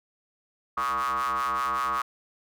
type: ring-modulated tone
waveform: square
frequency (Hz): 65.41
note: C2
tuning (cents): 0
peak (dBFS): -23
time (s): 0.77-2.02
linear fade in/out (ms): 5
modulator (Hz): 1180
effects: none